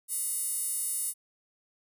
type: tone with high-pass filter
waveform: square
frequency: 412 Hz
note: G#4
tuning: 14 cents flat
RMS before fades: -32 dBFS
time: 0.08-1.14 s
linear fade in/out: 50 ms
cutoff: 10000 Hz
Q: 3.8
effects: none